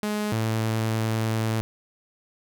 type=tone pair in turn; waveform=sawtooth; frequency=210 / 111.24 Hz; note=G#3 / A2; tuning=+19 / +19 cents; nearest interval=major seventh; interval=1100 cents; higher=first; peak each=-21 / -19 dBFS; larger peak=second; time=0.03-0.32 / 0.32-1.61 s; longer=second; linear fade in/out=0 ms; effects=none